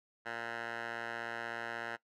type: tone with band-pass filter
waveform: 10% pulse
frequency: 116.54 Hz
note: A#2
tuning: in tune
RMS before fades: -41 dBFS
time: 0.25-1.97 s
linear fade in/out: 20 ms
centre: 1400 Hz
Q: 2.1
effects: noise-tail reverb RT60 0.1 s tail -19 dB re dry